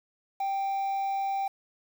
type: tone with quantisation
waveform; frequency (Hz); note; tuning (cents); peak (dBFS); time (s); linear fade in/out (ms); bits
triangle; 784; G5; 0; -25; 0.4-1.48; 5; 8
effects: none